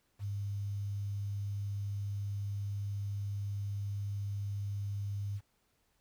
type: tone with quantisation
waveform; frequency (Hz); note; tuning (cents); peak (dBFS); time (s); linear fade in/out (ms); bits
sine; 100.8; G2; +49; -34; 0.19-5.41; 50; 10
effects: pink hiss -75 dBFS RMS until 6 s